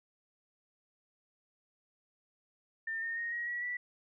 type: tone with pitch steps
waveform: sine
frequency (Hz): 1802 / 1832.4 / 1863.4 / 1894.9 / 1926.9 / 1959.4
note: A6 / A#6 / A#6 / A#6 / B6 / B6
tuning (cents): +41 / -30 / -1 / +28 / -43 / -14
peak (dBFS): -34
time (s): 2.87-3.77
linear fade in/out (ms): 5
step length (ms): 150
effects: none